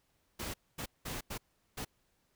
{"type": "noise bursts at uneven times", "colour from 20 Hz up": "pink", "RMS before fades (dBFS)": -40, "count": 5, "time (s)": [[0.39, 0.54], [0.78, 0.86], [1.05, 1.21], [1.3, 1.38], [1.77, 1.85]], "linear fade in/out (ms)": 10, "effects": ["pink hiss -75 dBFS RMS until 2.35 s"]}